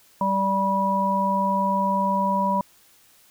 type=harmonic tone; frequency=194.9 Hz; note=G3; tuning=10 cents flat; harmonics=1 / 3 / 5; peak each=-25 / -28 / -21 dBFS; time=0.21-2.61 s; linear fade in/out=2 ms; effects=white hiss -56 dBFS RMS until 3.3 s